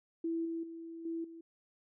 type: tone with level steps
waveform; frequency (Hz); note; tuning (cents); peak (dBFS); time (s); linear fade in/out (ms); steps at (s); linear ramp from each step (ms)
sine; 330.6; E4; +5; -32 / -35 / -43 / -35 / -47; 0.24-1.41; 5; 0.45 / 0.63 / 1.05 / 1.24; 5
effects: none